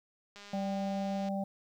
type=click train; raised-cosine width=0.2 ms; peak=-33 dBFS; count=189; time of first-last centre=0.36-1.286 s; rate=203 Hz
type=harmonic tone; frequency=196 Hz; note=G3; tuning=in tune; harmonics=1 / 3 / 4; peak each=-33 / -38 / -39 dBFS; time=0.53-1.44 s; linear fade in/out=5 ms
effects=11-bit